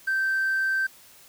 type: tone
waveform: triangle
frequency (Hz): 1558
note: G6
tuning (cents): -11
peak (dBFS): -19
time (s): 0.07-0.87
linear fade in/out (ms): 10
effects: tanh soft clip ceiling -18 dBFS + white hiss -52 dBFS RMS until 1.28 s